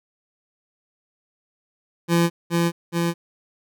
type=tone with echo; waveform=25% pulse; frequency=170 Hz; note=F3; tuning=46 cents flat; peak=-12 dBFS; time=2.08-2.3 s; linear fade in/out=50 ms; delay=420 ms; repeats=2; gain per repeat=-2 dB; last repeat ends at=3.14 s; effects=none